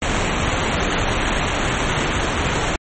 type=noise with sample-and-hold; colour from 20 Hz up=pink; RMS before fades=-20 dBFS; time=0.02-2.76 s; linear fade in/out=2 ms; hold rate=4900 Hz; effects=MP3 32 kbps